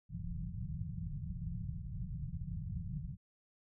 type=low-pass noise; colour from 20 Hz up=white; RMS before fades=-41 dBFS; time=0.09-3.17 s; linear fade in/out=50 ms; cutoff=180 Hz; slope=96 dB/octave; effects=none